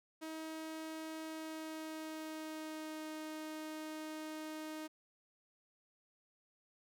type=tone with pitch glide; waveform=sawtooth; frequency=317.5 to 311.1 Hz; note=D#4 to D#4; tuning=+35 to 0 cents; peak=-39 dBFS; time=0.21-4.88 s; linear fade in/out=20 ms; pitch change=-35 cents; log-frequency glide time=1.24-3.08 s; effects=none